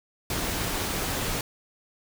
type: noise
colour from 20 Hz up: pink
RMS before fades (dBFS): -29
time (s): 0.3-1.41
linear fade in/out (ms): 2
effects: none